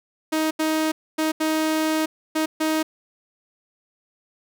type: tone bursts at uneven times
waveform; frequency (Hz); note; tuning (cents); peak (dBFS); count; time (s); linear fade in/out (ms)
sawtooth; 314; D#4; +16; -16; 6; 0.32-0.51 / 0.59-0.92 / 1.18-1.32 / 1.4-2.06 / 2.35-2.46 / 2.6-2.83; 10
effects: none